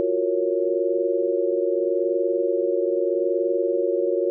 sine chord, Gb major seventh, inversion third, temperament equal, 349.2 / 370 / 466.2 / 554.4 Hz, F4 / Gb4 / Bb4 / Db5, 0 / 0 / 0 / 0 cents, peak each -25 dBFS, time 0-4.3 s, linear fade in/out 0 ms, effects none

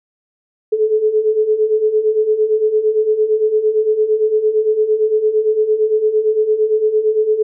sine beating tone pair, 425.6 / 434.4 Hz, G#4 / A4, +42 / -22 cents, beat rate 8.8 Hz, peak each -18 / -13 dBFS, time 0.72-7.43 s, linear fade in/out 10 ms, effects none

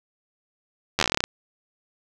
slowing click train, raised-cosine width 0.2 ms, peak -3 dBFS, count 13, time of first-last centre 0.99-1.24 s, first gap 11 ms, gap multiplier 1.11, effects none

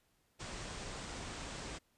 pink low-pass noise, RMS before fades -45 dBFS, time 0.39-1.79 s, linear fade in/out 20 ms, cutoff 8900 Hz, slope 96 dB/octave, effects pink hiss -75 dBFS RMS until 1.97 s + resampled to 32000 Hz

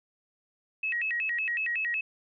sine tone with vibrato, 2217 Hz, C#7, in tune, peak -27 dBFS, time 0.83-2.01 s, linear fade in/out 5 ms, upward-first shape square, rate 5.4 Hz, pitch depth 270 cents each way, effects none

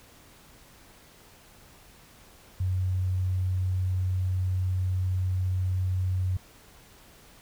sine tone, 92.5 Hz, F#2, in tune, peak -24 dBFS, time 2.6-6.37 s, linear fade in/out 5 ms, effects pink hiss -54 dBFS RMS until 7.41 s

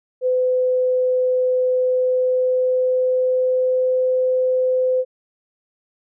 sine tone with pitch glide, 507 to 511.1 Hz, B4 to C5, +45 to -41 cents, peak -15 dBFS, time 0.21-5.05 s, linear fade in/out 50 ms, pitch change +14 cents, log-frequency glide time 1.7-4.03 s, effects none

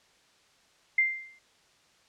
sine tone with exponential decay, 2093 Hz, C7, in tune, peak -18 dBFS, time 0.98-1.39 s, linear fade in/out 5 ms, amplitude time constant 88 ms, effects white hiss -63 dBFS RMS until 2.08 s + low-pass 6000 Hz 12 dB/octave

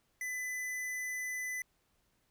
sine tone with hard clipping, 2004 Hz, B6, 25 cents sharp, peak -37 dBFS, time 0.21-1.62 s, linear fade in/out 2 ms, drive 17 dB, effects pink hiss -75 dBFS RMS until 2.3 s

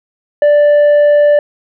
sine tone with tanh clipping, 587.3 Hz, D5, in tune, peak -6 dBFS, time 0.42-1.39 s, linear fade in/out 2 ms, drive 4 dB, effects none

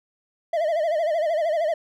triangle tone with vibrato, 641 Hz, E5, 49 cents flat, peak -18 dBFS, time 0.53-1.74 s, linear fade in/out 5 ms, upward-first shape sine, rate 13 Hz, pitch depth 120 cents each way, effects none

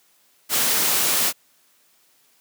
white noise, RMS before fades -20 dBFS, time 0.49-1.33 s, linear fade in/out 50 ms, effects white hiss -60 dBFS RMS until 2.4 s + high-pass 150 Hz 12 dB/octave

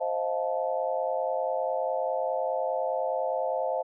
sine chord, F dominant seventh, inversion second, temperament just, 523.8 / 628.6 / 698.5 / 873.1 Hz, C5 / Eb5 / F5 / A5, +2 / +18 / 0 / -14 cents, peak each -30 / -31 / -32 / -34 dBFS, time 0-3.83 s, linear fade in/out 20 ms, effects none

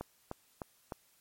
click train, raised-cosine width 1 ms, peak -24 dBFS, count 4, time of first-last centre 0.01-0.922 s, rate 3.29 Hz, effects white hiss -68 dBFS RMS until 1.2 s + MP3 64 kbps

